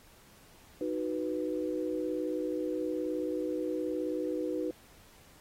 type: chord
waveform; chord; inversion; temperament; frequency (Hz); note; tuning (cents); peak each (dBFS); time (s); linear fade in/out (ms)
sine; B major; first; equal; 311.1 / 370 / 493.9; D#4 / F#4 / B4; 0 / 0 / 0; -34 / -36 / -35; 0.81-4.71; 2
effects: pink hiss -59 dBFS RMS until 5.4 s + AAC 48 kbps